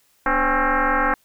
sine tone with frequency modulation, 245.2 Hz, B3, 12 cents flat, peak -16 dBFS, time 0.26-1.14 s, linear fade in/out 2 ms, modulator 268 Hz, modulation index 6, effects white hiss -61 dBFS RMS until 1.24 s

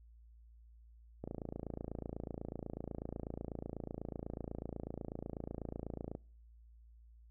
click train, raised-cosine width 2 ms, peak -28 dBFS, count 139, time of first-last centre 1.24-6.151 s, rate 28.1 Hz, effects noise-tail reverb RT60 0.5 s tail -26 dB re dry + added 57 Hz sine -57 dBFS peak until 7.3 s

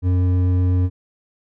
sine tone with hard clipping, 90.8 Hz, F#2, 32 cents flat, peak -16 dBFS, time 0.02-0.9 s, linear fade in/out 50 ms, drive 8 dB, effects none

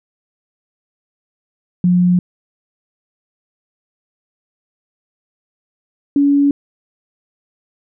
sine tone pair in turn, 178.6 / 283.5 Hz, F3 / C#4, +39 / +39 cents, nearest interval minor sixth, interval 800 cents, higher second, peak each -9 dBFS, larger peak neither, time 1.84-2.19 / 6.16-6.51 s, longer neither, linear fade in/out 2 ms, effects none

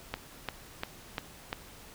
click train, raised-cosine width 0.3 ms, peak -16 dBFS, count 5, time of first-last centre 0.14-1.529 s, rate 2.88 Hz, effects pink hiss -51 dBFS RMS until 1.94 s

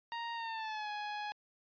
sawtooth tone with pitch glide, 932.3 to 835.4 Hz, A#5 to G#5, 0 to +10 cents, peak -34 dBFS, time 0.12-1.32 s, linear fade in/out 0 ms, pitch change -190 cents, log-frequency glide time 0.34-0.9 s, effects resampled to 11025 Hz

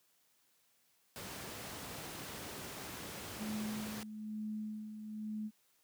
pink noise, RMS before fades -45 dBFS, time 1.16-4.03 s, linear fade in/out 0 ms
sine tone with tremolo, 214.3 Hz, A3, 45 cents flat, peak -37 dBFS, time 3.37-5.51 s, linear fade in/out 50 ms, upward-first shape sine, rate 1.1 Hz, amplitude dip 55%
effects white hiss -73 dBFS RMS until 5.83 s + high-pass 100 Hz 12 dB/octave

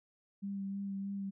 sine tone with vibrato, 197.3 Hz, G3, 11 cents sharp, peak -36 dBFS, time 0.42-1.31 s, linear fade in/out 20 ms, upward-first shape sine, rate 3.2 Hz, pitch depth 17 cents each way, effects none

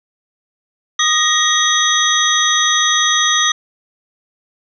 sine tone cluster, 1234 / 1887 / 3331 / 3734 / 6080 Hz, D#6 / A#6 / G#7 / A#7 / F#8, -15 / +21 / +4 / +2 / +46 cents, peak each -18 dBFS, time 0.99-3.52 s, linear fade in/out 5 ms, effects none

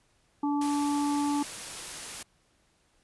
harmonic tone, 289.2 Hz, D4, 27 cents flat, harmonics 1 / 3 / 4, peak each -26 / -32 / -40 dBFS, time 0.43-1.43 s, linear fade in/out 5 ms
white noise, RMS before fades -39 dBFS, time 0.61-2.23 s, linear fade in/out 5 ms
effects pink hiss -68 dBFS RMS until 3.03 s + resampled to 24000 Hz

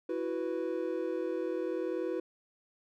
triangle chord, E suspended second, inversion none, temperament equal, 329.6 / 370 / 493.9 Hz, E4 / F#4 / B4, 0 / 0 / 0 cents, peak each -34 dBFS, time 0.09-2.2 s, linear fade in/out 5 ms, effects none

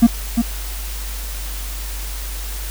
triangle tone with echo, 233.1 Hz, A#3, in tune, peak -3 dBFS, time 0.02-0.07 s, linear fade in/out 10 ms, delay 350 ms, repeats 1, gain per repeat -7 dB, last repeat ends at 0.42 s, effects added 49 Hz sine -25 dBFS peak until 2.7 s + white hiss -32 dBFS RMS until 2.7 s

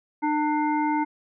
harmonic tone with a mistuned harmonic, 300 Hz, D4, 37 cents sharp, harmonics 1 / 3 / 5 / 7, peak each -24 / -24 / -38 / -35 dBFS, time 0.22-1.05 s, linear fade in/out 20 ms, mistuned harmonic 5, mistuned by -23 cents, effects none

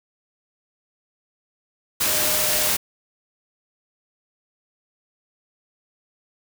sine tone in noise, 610 Hz, D#5, 34 cents flat, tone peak -31 dBFS, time 2.07-2.7 s, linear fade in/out 10 ms, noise white, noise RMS -21 dBFS, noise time 2-2.77 s, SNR -13 dB, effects none

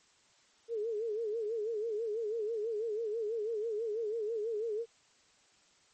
sine tone with vibrato, 440 Hz, A4, in tune, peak -32 dBFS, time 0.68-4.86 s, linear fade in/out 50 ms, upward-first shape sine, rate 6.1 Hz, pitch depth 110 cents each way, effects white hiss -66 dBFS RMS until 5.93 s + MP3 32 kbps

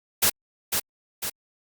white noise with echo, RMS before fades -19 dBFS, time 0.22-0.3 s, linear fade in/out 10 ms, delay 500 ms, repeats 2, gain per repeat -5 dB, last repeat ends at 1.3 s, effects Opus 48 kbps

